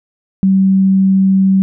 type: tone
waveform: sine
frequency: 191.9 Hz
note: G3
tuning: 37 cents flat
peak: -7 dBFS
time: 0.43-1.62 s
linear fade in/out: 0 ms
effects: none